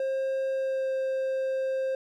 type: tone with pitch glide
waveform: triangle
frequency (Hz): 533 to 528.7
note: C5 to C5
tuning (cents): +32 to +18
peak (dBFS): -24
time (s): 0-1.95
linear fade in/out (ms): 2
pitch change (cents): -14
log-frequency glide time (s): 0.51-0.92
effects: none